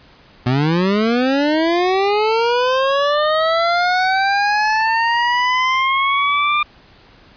25% pulse linear sweep, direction up, 120 to 1200 Hz, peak -10 dBFS, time 0.46-6.63 s, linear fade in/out 5 ms, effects pink hiss -47 dBFS RMS until 7.36 s + resampled to 11025 Hz

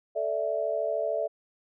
sine chord, A suspended fourth, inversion none, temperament just, 440 / 586.7 / 660 Hz, A4 / D5 / E5, 0 / -2 / +2 cents, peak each -33 / -30 / -29 dBFS, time 0.15-1.28 s, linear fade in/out 20 ms, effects none

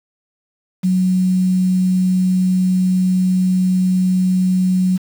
sine tone with quantisation, 184.5 Hz, F#3, 5 cents flat, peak -12 dBFS, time 0.83-4.98 s, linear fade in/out 20 ms, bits 6, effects none

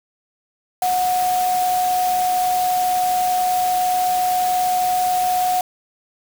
sine tone in noise, 731 Hz, F#5, 21 cents flat, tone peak -16 dBFS, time 0.82-5.61 s, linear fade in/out 2 ms, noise white, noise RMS -29 dBFS, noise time 0.82-5.61 s, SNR +10 dB, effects none

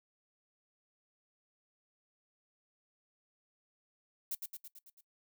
violet noise with echo, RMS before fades -37 dBFS, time 4.31-4.35 s, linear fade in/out 5 ms, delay 110 ms, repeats 6, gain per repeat -4 dB, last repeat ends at 5.01 s, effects noise-tail reverb RT60 0.1 s tail -19 dB re dry

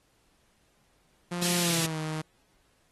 sawtooth tone with pitch glide, 175.5 to 156.35 Hz, F3 to D#3, +9 to +9 cents, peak -27 dBFS, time 1.31-2.22 s, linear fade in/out 10 ms, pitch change -200 cents, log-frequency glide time 1.59-1.98 s
pink high-pass noise, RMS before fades -30 dBFS, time 1.41-1.87 s, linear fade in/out 20 ms, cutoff 2500 Hz, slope 12 dB/octave
effects pink hiss -68 dBFS RMS until 2.91 s + AAC 32 kbps

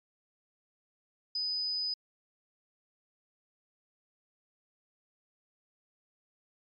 sine tone, 4994 Hz, D#8, 6 cents sharp, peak -29 dBFS, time 1.35-1.94 s, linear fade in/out 5 ms, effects tanh soft clip ceiling -27 dBFS + MP3 32 kbps

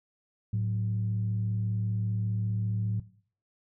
sine tone pair together, 108.2 / 183.02 Hz, A2 / F#3, -29 / -19 cents, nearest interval major sixth, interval 910 cents, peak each -26 / -34 dBFS, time 0.53-3 s, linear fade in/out 5 ms, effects noise-tail reverb RT60 0.5 s tail -17 dB re dry + tanh soft clip ceiling -19 dBFS

